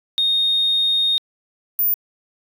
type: tone pair in turn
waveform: sine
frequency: 3700 / 14800 Hz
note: A#7 / A#9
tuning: -14 / -14 cents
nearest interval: 2 octaves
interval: 2400 cents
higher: second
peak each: -14 dBFS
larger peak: neither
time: 0.18-1.18 / 1.79-1.94 s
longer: first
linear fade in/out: 0 ms
effects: tanh soft clip ceiling -11 dBFS